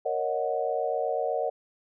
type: chord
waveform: sine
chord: D# minor seventh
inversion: second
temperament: equal with one note detuned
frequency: 466.2 / 554.4 / 622.3 / 737.4 Hz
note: A#4 / C#5 / D#5 / F#5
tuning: 0 / 0 / 0 / -6 cents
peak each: -31 dBFS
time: 0.05-1.5 s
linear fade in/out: 10 ms
effects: none